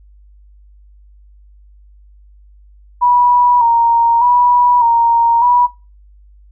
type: tone with vibrato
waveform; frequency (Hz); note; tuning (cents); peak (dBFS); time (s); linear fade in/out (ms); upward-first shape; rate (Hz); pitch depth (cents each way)
sine; 953; A#5; +38; -8; 3.01-5.67; 20; square; 0.83; 40
effects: noise-tail reverb RT60 0.3 s tail -21 dB re dry + added 50 Hz sine -41 dBFS peak until 6.51 s